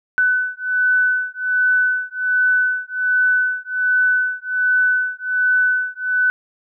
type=beating tone pair; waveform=sine; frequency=1500 / 1501.3 Hz; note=F#6 / F#6; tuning=+23 / +25 cents; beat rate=1.3 Hz; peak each=-18 dBFS; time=0.18-6.3 s; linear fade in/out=0 ms; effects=none